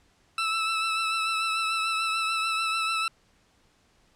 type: tone with vibrato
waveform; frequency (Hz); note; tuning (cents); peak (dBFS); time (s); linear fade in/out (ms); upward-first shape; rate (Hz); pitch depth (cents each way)
20% pulse; 1318.5; E6; 0; -20; 0.38-3.08; 2; triangle; 6.8; 29
effects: pink hiss -64 dBFS RMS until 4.15 s + low-pass 8000 Hz 12 dB/octave